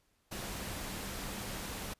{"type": "tone in noise", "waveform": "sine", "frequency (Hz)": 197.9, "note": "G3", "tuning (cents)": 17, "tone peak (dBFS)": -49, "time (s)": [0.31, 1.94], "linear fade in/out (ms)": 10, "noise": "pink", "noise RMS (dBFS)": -41, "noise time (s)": [0.31, 1.94], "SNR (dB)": -11, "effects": ["pink hiss -74 dBFS RMS until 1.99 s", "resampled to 32000 Hz"]}